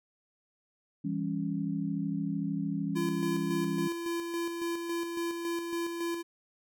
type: chord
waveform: sine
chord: C# diminished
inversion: first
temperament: just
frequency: 166.31 / 199.57 / 277.2 Hz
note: E3 / G3 / C#4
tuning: +16 / +31 / 0 cents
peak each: -34 dBFS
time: 1.04-3.88 s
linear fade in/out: 10 ms
type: tone with tremolo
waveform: square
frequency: 339.3 Hz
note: F4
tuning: 50 cents flat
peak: -31 dBFS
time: 2.95-6.23 s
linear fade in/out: 20 ms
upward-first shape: square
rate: 3.6 Hz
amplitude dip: 40%
effects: none